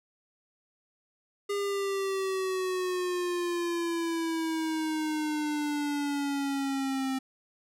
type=exponential sweep; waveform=square; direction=down; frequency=406.2 to 263.3 Hz; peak=-29 dBFS; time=1.49-7.19 s; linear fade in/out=10 ms; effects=low-pass 12000 Hz 12 dB/octave